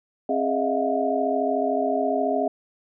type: tone cluster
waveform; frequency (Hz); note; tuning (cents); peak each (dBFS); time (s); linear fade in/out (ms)
sine; 266.8 / 414 / 623 / 662 / 716; C4 / G#4 / D#5 / E5 / F5; +34 / -5 / +2 / +7 / +43; -27; 0.29-2.48; 5
effects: none